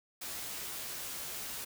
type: noise with comb filter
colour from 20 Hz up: white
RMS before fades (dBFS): -41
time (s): 0.21-1.65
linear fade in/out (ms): 10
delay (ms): 14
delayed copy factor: +0.55
effects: none